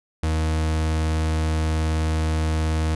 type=tone; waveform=40% pulse; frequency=78.9 Hz; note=D#2; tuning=25 cents sharp; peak=-19 dBFS; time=0.23-2.95 s; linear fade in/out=5 ms; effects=resampled to 24000 Hz